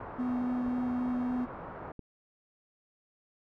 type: low-pass noise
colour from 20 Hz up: white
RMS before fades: -43 dBFS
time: 0-1.92 s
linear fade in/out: 5 ms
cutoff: 1200 Hz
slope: 24 dB/octave
type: tone with vibrato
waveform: triangle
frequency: 248.4 Hz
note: B3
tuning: 10 cents sharp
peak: -27 dBFS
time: 0.18-1.46 s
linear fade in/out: 20 ms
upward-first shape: sine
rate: 3.7 Hz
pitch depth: 8 cents each way
type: clicks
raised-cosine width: 3 ms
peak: -31 dBFS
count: 2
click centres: 0.68 / 1.993 s
effects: none